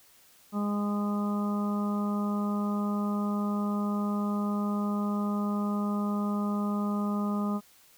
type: harmonic tone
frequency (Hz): 205.6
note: G#3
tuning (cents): -17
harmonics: 1 / 2 / 3 / 4 / 5 / 6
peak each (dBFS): -27 / -40 / -41 / -43 / -42 / -38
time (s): 0.52-7.61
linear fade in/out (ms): 50
effects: white hiss -59 dBFS RMS until 7.97 s